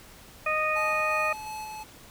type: harmonic tone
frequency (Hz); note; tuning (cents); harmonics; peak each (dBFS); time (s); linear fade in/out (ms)
619; D#5; -9; 1 / 2 / 3 / 4; -30 / -28 / -34 / -28; 0.46-1.33; 5
type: tone with tremolo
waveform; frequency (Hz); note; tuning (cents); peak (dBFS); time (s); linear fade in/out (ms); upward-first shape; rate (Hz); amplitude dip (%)
square; 861; A5; -38; -35; 0.75-1.84; 20; square; 2.8; 25
effects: pink hiss -50 dBFS RMS until 2.1 s